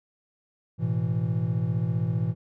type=chord; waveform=triangle; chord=A suspended second; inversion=none; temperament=equal with one note detuned; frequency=108.3 / 123.47 / 164.81 Hz; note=A2 / B2 / E3; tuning=-27 / 0 / 0 cents; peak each=-26 dBFS; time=0.78-2.35 s; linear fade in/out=50 ms; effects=none